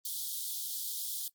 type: high-pass noise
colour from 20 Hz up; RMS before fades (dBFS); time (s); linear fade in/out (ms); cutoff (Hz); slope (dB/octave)
white; -37; 0.05-1.28; 2; 3200; 96
effects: noise-tail reverb RT60 0.1 s tail -19 dB re dry + Opus 24 kbps